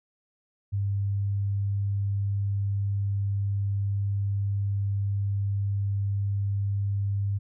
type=tone; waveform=sine; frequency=99.9 Hz; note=G2; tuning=33 cents sharp; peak=-24 dBFS; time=0.72-7.39 s; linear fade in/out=20 ms; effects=none